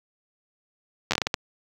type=slowing click train; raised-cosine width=0.2 ms; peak=-5 dBFS; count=8; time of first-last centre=1.11-1.341 s; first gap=10 ms; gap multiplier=1.39; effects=high-pass 60 Hz 12 dB/octave + 7-bit